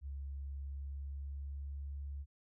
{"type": "tone with pitch glide", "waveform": "sine", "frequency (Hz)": [69.3, 70.39], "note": ["C#2", "C#2"], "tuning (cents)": [0, 27], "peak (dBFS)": -40, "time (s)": [0.01, 2.26], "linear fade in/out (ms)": 50, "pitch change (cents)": 27, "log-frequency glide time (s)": [0.6, 2.01], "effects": []}